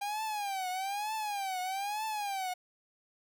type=tone with vibrato; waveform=45% pulse; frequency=801 Hz; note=G5; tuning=37 cents sharp; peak=-33 dBFS; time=0.01-2.54 s; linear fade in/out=10 ms; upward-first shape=triangle; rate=1.1 Hz; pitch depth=170 cents each way; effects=none

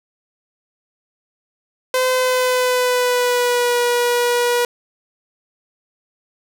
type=tone with pitch glide; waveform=sawtooth; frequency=512 to 483.3 Hz; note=C5 to B4; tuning=-38 to -38 cents; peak=-11 dBFS; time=1.94-4.65 s; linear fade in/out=2 ms; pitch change=-100 cents; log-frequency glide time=2.1-3.79 s; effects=none

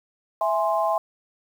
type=chord; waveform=sine; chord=E augmented; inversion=none; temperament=equal; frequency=659.3 / 830.6 / 1046.5 Hz; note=E5 / G#5 / B#5; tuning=0 / 0 / 0 cents; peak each=-23 / -25 / -25 dBFS; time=0.41-0.98 s; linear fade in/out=2 ms; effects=8-bit

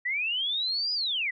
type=linear two-way sweep; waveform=sine; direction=up then down; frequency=1902 to 4978 to 1902 Hz; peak=-26 dBFS; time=0.05-1.31 s; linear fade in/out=10 ms; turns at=0.93 s; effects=none

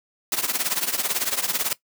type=noise with tremolo; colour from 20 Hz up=white; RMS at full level=-21 dBFS; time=0.32-1.73 s; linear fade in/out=2 ms; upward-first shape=triangle; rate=18 Hz; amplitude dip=90%; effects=noise-tail reverb RT60 0.1 s tail -18 dB re dry + high-pass 200 Hz 12 dB/octave

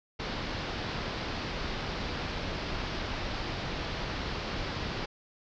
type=low-pass noise; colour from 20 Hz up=pink; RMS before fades=-35 dBFS; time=0.19-5.06 s; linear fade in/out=10 ms; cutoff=5200 Hz; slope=48 dB/octave; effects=none

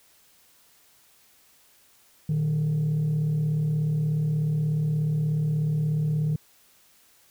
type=tone pair together; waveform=sine; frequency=116.54 / 153.2 Hz; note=A#2 / D#3; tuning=0 / -27 cents; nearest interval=perfect fourth; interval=473 cents; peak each=-30 / -20 dBFS; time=2.29-6.36 s; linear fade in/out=5 ms; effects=tanh soft clip ceiling -20 dBFS + white hiss -59 dBFS RMS until 7.3 s

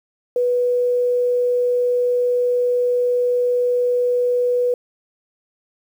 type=tone; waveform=sine; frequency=491.2 Hz; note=B4; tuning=9 cents flat; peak=-15 dBFS; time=0.36-4.74 s; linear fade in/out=2 ms; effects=8-bit

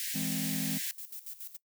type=high-pass noise; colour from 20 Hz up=white; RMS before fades=-36 dBFS; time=0-0.91 s; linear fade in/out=0 ms; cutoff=1600 Hz; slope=96 dB/octave
type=chord; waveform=triangle; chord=E augmented; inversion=none; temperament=equal; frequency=164.81 / 207.7 / 261.6 Hz; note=E3 / G#3 / B#3; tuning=0 / 0 / 0 cents; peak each=-35 dBFS; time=0.14-0.79 s; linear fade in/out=20 ms
type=noise with tremolo; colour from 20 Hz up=violet; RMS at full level=-42 dBFS; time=0.7-1.57 s; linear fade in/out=10 ms; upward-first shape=square; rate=7.1 Hz; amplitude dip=75%
effects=noise-tail reverb RT60 0.1 s tail -20 dB re dry

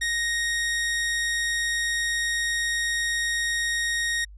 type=tone; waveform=sawtooth; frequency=1868 Hz; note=A#6; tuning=3 cents sharp; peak=-20 dBFS; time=0.01-4.25 s; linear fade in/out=10 ms; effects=added 50 Hz sine -42 dBFS peak until 4.37 s + resampled to 24000 Hz

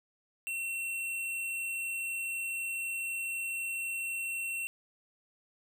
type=tone; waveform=square; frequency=2716 Hz; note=F7; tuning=49 cents flat; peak=-34 dBFS; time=0.47-4.67 s; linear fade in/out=0 ms; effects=none

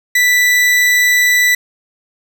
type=tone; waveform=40% pulse; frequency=1975.5 Hz; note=B6; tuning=in tune; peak=-8 dBFS; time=0.15-1.55 s; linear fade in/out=5 ms; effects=none

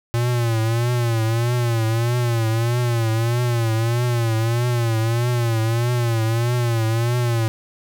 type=tone with vibrato; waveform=square; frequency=116.8 Hz; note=A#2; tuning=4 cents sharp; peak=-18 dBFS; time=0.14-7.48 s; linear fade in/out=0 ms; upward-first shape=triangle; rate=1.6 Hz; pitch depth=98 cents each way; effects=none

